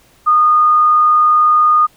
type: tone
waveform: sine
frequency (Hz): 1227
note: D#6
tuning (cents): -25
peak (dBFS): -7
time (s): 0.26-1.87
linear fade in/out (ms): 20
effects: pink hiss -50 dBFS RMS until 1.96 s